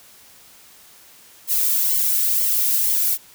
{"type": "noise with flanger", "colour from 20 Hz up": "violet", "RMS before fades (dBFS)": -19, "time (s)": [1.47, 3.18], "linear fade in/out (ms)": 50, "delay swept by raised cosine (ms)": [0.92, 2.22], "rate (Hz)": 2.1, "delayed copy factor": 0.65, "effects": ["white hiss -48 dBFS RMS until 3.34 s"]}